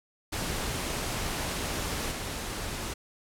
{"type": "noise with level steps", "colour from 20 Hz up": "pink", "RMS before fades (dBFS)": [-32, -35], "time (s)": [0.32, 2.94], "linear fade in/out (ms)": 10, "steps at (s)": 2.11, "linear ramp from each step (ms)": 5, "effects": ["low-pass 12000 Hz 12 dB/octave"]}